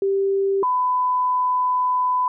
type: tone pair in turn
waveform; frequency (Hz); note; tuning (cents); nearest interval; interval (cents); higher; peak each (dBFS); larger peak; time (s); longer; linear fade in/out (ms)
sine; 392 / 1001.6; G4 / B5; 0 / +24; octave + major third; 1624; second; -17; neither; 0.02-0.63 / 0.63-2.28; second; 2
effects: none